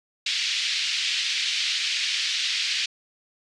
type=band-pass noise; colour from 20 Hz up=white; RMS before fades=-26 dBFS; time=0.26-2.86 s; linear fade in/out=5 ms; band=2200 to 4700 Hz; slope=24 dB/octave; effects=resampled to 22050 Hz